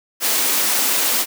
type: high-pass noise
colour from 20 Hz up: white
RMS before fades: -18 dBFS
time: 0.2-1.26 s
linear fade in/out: 50 ms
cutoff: 210 Hz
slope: 48 dB/octave
effects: none